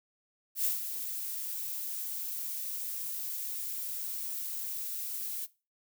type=noise with ADSR envelope; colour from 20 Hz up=violet; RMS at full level=-28 dBFS; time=0.55-5.47 s; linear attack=98 ms; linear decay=130 ms; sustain=-9 dB; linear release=30 ms; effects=noise-tail reverb RT60 0.3 s tail -19 dB re dry